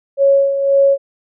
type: tone with tremolo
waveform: sine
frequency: 553 Hz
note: C#5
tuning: 4 cents flat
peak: -7 dBFS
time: 0.17-0.98 s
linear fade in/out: 50 ms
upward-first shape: sine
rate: 1.9 Hz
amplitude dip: 60%
effects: none